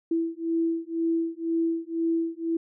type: beating tone pair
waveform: sine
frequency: 329.6 / 331.6 Hz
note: E4 / E4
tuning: 0 / +10 cents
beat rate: 2 Hz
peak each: -27 dBFS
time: 0.11-2.57 s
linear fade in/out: 5 ms
effects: none